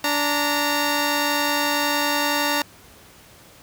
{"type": "tone pair together", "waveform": "10% pulse", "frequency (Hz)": [290.4, 922], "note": ["D4", "A#5"], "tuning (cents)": [-19, -19], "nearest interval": "octave + minor sixth", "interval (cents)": 2000, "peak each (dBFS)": -14, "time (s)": [0.04, 2.62], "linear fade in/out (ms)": 2, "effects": ["pink hiss -48 dBFS RMS until 3.62 s", "high-pass 60 Hz 12 dB/octave"]}